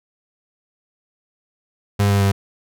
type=tone with pitch steps; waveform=35% pulse; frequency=101.1 / 99.88 / 98.68 Hz; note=G#2 / G2 / G2; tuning=-46 / +33 / +12 cents; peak=-12 dBFS; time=1.99-2.32 s; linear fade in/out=10 ms; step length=110 ms; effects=none